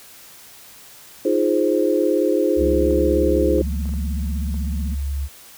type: chord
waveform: sine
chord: F minor seventh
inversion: third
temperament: equal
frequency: 311.1 / 349.2 / 415.3 / 523.3 Hz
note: Eb4 / F4 / Ab4 / C5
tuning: 0 / 0 / 0 / 0 cents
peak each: -21 dBFS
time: 1.25-3.62 s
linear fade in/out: 5 ms
type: tone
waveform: sine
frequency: 70 Hz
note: C#2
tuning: 18 cents sharp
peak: -21 dBFS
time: 2.56-5.29 s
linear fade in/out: 50 ms
type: tone with vibrato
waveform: sine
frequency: 196 Hz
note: G3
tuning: in tune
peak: -28 dBFS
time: 2.6-4.95 s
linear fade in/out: 10 ms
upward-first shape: sine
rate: 16 Hz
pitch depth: 270 cents each way
type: clicks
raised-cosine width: 1 ms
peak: -29 dBFS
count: 6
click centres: 2.909 / 3.584 / 3.856 / 3.892 / 3.938 / 4.543 s
effects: white hiss -44 dBFS RMS until 5.57 s